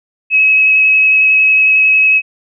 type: tone with vibrato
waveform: sine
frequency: 2564 Hz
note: E7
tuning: 49 cents flat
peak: -6 dBFS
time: 0.3-2.22 s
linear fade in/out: 50 ms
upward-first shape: square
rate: 11 Hz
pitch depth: 8 cents each way
effects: none